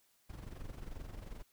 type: noise with amplitude modulation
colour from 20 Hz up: brown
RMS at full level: -43 dBFS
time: 0.29-1.43 s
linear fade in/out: 10 ms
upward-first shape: sine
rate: 22.6 Hz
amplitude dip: 70%
effects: white hiss -72 dBFS RMS until 1.52 s